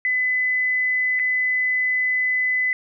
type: tone with dropouts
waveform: sine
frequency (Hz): 2010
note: B6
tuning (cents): +30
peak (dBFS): -18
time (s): 0.05-2.73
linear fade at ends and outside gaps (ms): 1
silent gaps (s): 1.192-1.196
effects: none